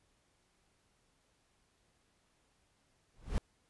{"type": "noise with exponential growth", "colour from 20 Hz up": "brown", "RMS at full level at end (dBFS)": -29, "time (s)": [3.14, 3.38], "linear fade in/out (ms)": 0, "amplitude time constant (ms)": 51, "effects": ["pink hiss -74 dBFS RMS until 3.69 s", "resampled to 24000 Hz"]}